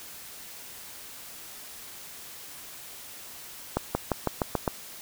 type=accelerating click train; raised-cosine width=1 ms; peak=-10 dBFS; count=7; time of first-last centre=3.77-4.678 s; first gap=180 ms; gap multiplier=0.93; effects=white hiss -44 dBFS RMS until 5.01 s